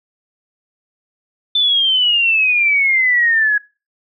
sine exponential sweep, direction down, 3550 to 1663 Hz, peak -11 dBFS, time 1.55-3.58 s, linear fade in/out 5 ms, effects noise-tail reverb RT60 0.3 s tail -22 dB re dry

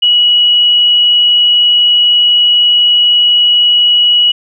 sine tone, 2922 Hz, F#7, 22 cents flat, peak -5 dBFS, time 0.02-4.32 s, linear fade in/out 10 ms, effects none

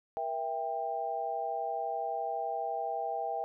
sine chord, E diminished, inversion second, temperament just, 474.7 / 659.3 / 791.1 Hz, Bb4 / E5 / G5, +31 / 0 / +16 cents, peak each -40 / -36 / -34 dBFS, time 0.17-3.44 s, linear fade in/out 0 ms, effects none

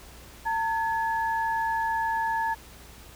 sine tone pair together, 900 / 1699 Hz, A5 / G#6, +39 / +39 cents, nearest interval major seventh, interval 1100 cents, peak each -25 / -31 dBFS, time 0.45-2.55 s, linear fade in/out 20 ms, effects added 60 Hz sine -50 dBFS peak until 3.15 s + pink hiss -49 dBFS RMS until 3.15 s

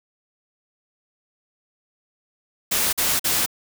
white noise bursts, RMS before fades -21 dBFS, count 3, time 2.71-3.462 s, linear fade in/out 10 ms, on 220 ms, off 46 ms, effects none

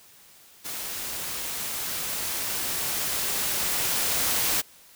white noise with level ramp, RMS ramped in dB -34 to -24 dBFS, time 0.64-4.62 s, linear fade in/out 20 ms, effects white hiss -53 dBFS RMS until 4.95 s

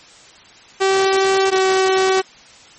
sawtooth tone pair in turn, 385.8 / 379.6 Hz, G4 / F#4, -28 / +44 cents, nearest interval unison, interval 28 cents, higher first, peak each -9 dBFS, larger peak neither, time 0.8-1.51 / 1.51-2.22 s, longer neither, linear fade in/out 20 ms, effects white hiss -44 dBFS RMS until 2.78 s + MP3 32 kbps

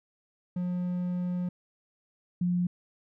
triangle / sine tone pair in turn, 178.8 / 177.36 Hz, F3 / F3, +41 / +27 cents, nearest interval unison, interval 14 cents, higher first, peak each -26 / -24 dBFS, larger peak second, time 0.56-1.49 / 2.41-2.67 s, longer first, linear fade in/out 5 ms, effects none

